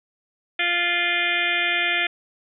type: harmonic tone with a mistuned harmonic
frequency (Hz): 348.5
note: F4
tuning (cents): -4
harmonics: 1 / 2 / 4 / 5 / 6 / 7 / 8 / 9 / 10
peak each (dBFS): -35 / -31 / -31 / -26 / -25 / -25 / -34 / -30 / -31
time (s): 0.59-2.07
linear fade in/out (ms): 5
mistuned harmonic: 8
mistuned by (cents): +50
effects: none